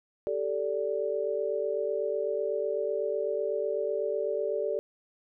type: chord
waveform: sine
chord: G suspended second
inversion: none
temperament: equal with one note detuned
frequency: 392 / 440 / 581.9 Hz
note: G4 / A4 / D5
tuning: 0 / 0 / -16 cents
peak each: -33 / -31 / -31 dBFS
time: 0.27-4.79 s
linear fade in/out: 0 ms
effects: none